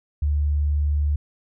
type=tone; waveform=sine; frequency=73.42 Hz; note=D2; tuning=in tune; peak=-18 dBFS; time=0.22-1.16 s; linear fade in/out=5 ms; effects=none